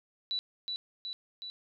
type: tone with echo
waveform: sine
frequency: 3951 Hz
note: B7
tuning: in tune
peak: -30 dBFS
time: 0.31-0.39 s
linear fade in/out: 0 ms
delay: 370 ms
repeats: 3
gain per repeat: -3 dB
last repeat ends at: 1.5 s
effects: none